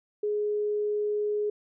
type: tone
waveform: sine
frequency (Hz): 418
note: G#4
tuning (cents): +11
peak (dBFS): -25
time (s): 0.23-1.5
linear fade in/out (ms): 5
effects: none